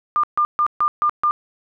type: tone bursts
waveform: sine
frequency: 1200 Hz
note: D6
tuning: 37 cents sharp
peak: -14 dBFS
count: 6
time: 0.16-1.31 s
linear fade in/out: 0 ms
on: 75 ms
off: 140 ms
effects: none